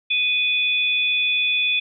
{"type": "tone pair together", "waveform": "sine", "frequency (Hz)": [2489, 3456], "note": ["D#7", "A7"], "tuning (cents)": [0, -32], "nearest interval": "tritone", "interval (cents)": 568, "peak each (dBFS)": [-19, -22], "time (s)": [0.1, 1.8], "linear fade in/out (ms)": 10, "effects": []}